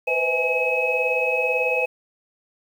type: tone cluster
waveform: sine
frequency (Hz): 491.9 / 510 / 642 / 833 / 2556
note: B4 / C5 / E5 / G#5 / D#7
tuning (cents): -7 / -44 / -46 / +5 / +46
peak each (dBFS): -29 / -24 / -29 / -30 / -22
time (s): 0.07-1.86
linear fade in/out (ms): 10
effects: 8-bit